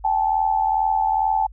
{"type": "tone pair together", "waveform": "sine", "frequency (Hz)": [784, 866.3], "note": ["G5", "A5"], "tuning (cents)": [0, -27], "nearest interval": "major second", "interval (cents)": 173, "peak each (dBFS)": [-21, -19], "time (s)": [0.04, 1.47], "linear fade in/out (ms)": 10, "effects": ["added 50 Hz sine -39 dBFS peak until 1.52 s"]}